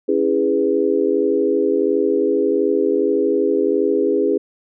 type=chord; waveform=sine; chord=C# minor seventh; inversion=none; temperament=equal with one note detuned; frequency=277.2 / 329.6 / 411.2 / 493.9 Hz; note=C#4 / E4 / G#4 / B4; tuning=0 / 0 / -17 / 0 cents; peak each=-22 / -21 / -17 / -22 dBFS; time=0.08-4.38 s; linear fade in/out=10 ms; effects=none